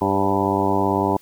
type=harmonic tone with a mistuned harmonic; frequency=98 Hz; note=G2; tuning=in tune; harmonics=1 / 2 / 3 / 4 / 5 / 6 / 7 / 8 / 9 / 10; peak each=-28 / -26 / -24 / -24 / -30 / -29 / -28 / -28 / -24 / -26 dBFS; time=0.01-1.17 s; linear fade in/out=5 ms; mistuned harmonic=5; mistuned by=+37 cents; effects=white hiss -52 dBFS RMS until 1.21 s